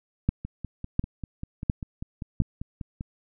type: two click trains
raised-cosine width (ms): 5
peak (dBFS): -9 / -21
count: 4 / 14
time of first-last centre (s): 0.29-2.403 / 0.45-3.009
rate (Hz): 1.42 / 5.08
effects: none